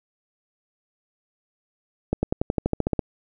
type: accelerating click train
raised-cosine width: 2 ms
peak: -8 dBFS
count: 12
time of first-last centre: 2.13-2.992 s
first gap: 100 ms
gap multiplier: 0.95
effects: none